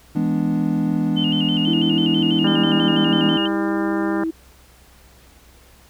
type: chord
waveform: triangle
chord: E dominant seventh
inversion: none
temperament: equal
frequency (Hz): 164.81 / 207.7 / 246.9 / 293.7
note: E3 / G#3 / B3 / D4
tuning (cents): 0 / 0 / 0 / 0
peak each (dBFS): -21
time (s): 0.15-3.37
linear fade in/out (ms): 10
type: tone with vibrato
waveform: sine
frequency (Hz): 2960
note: F#7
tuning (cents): 0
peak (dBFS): -22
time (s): 1.16-3.48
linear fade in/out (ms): 20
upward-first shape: square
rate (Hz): 6.1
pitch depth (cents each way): 63
type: tone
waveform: sine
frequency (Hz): 324.8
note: E4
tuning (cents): -26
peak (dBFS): -20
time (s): 1.67-4.31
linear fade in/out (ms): 10
type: harmonic tone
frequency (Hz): 200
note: G3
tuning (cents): +35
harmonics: 1 / 2 / 3 / 4 / 5 / 6 / 7 / 8 / 9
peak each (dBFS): -26 / -29 / -31 / -32 / -33 / -34 / -34 / -35 / -36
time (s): 2.44-4.24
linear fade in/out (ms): 5
effects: added 63 Hz sine -51 dBFS peak until 5.89 s + pink hiss -51 dBFS RMS until 5.89 s